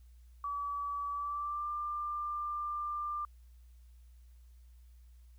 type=tone with pitch glide; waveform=sine; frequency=1146 to 1191.2 Hz; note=D6 to D6; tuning=-43 to +24 cents; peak=-34 dBFS; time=0.44-3.25 s; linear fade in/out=2 ms; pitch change=+67 cents; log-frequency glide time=1.11-1.69 s; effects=added 60 Hz sine -54 dBFS peak until 5.38 s + white hiss -75 dBFS RMS until 5.38 s